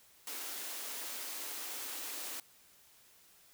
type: high-pass noise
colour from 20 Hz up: white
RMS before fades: -42 dBFS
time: 0.27-2.4 s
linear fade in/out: 2 ms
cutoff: 240 Hz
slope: 96 dB/octave
effects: white hiss -63 dBFS RMS until 3.53 s